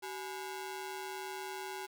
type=ring-modulated tone; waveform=sawtooth; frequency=611 Hz; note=D#5; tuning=32 cents flat; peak=-33 dBFS; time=0.02-1.87 s; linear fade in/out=20 ms; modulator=230 Hz; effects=10-bit